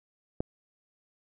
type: click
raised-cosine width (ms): 2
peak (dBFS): -16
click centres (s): 0.405
effects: none